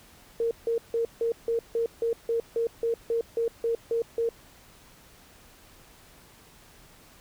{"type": "tone bursts", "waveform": "sine", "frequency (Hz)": 462.1, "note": "A#4", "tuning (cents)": -15, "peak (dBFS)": -23, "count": 15, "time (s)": [0.4, 4.29], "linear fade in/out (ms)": 2, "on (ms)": 110, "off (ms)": 160, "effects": ["pink hiss -54 dBFS RMS until 7.2 s"]}